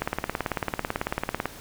click train, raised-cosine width 0.5 ms, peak -10 dBFS, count 27, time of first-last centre 0.02-1.456 s, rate 18.1 Hz, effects pink hiss -44 dBFS RMS until 1.6 s

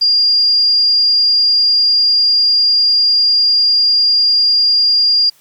sine tone, 4810 Hz, D8, 41 cents sharp, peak -8 dBFS, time 0.01-5.3 s, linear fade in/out 10 ms, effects white hiss -50 dBFS RMS until 5.4 s + MP3 96 kbps

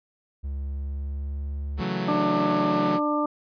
triangle tone with pitch glide, 69.3 to 71.41 Hz, C#2 to D2, 0 to -48 cents, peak -26 dBFS, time 0.43-1.82 s, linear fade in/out 20 ms, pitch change +52 cents, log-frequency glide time 0.56-1.67 s
sawtooth chord, F# minor seventh, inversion second, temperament equal, 138.59 / 164.81 / 185 / 220 Hz, C#3 / E3 / F#3 / A3, 0 / 0 / 0 / 0 cents, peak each -30 / -30 / -24 / -28 dBFS, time 1.77-3 s, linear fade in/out 50 ms
harmonic tone, 297.3 Hz, D4, 21 cents sharp, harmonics 1 / 2 / 3 / 4, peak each -25 / -28 / -31 / -27 dBFS, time 2.08-3.26 s, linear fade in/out 5 ms
effects resampled to 11025 Hz

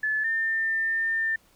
sine tone pair in turn, 1730 / 1799.6 Hz, A6 / A6, -30 / +39 cents, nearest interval minor second, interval 69 cents, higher second, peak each -23 dBFS, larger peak neither, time 0.03-0.24 / 0.24-1.36 s, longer second, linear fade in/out 5 ms, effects pink hiss -61 dBFS RMS until 1.55 s

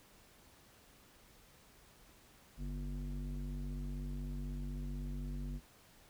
square tone with low-pass filter, 48 Hz, G1, 36 cents flat, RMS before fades -41 dBFS, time 2.57-5.61 s, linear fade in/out 50 ms, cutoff 230 Hz, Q 2.3, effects pink hiss -63 dBFS RMS until 6.09 s

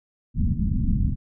pink low-pass noise, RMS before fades -22 dBFS, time 0.34-1.16 s, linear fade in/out 50 ms, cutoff 240 Hz, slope 48 dB/octave, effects none

